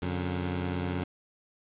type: tone pair together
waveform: 15% pulse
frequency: 90 / 142.87 Hz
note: F#2 / D3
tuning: -47 / -47 cents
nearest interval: minor sixth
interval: 800 cents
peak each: -24 / -32 dBFS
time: 0.02-1.04 s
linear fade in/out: 5 ms
effects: resampled to 8000 Hz + 8-bit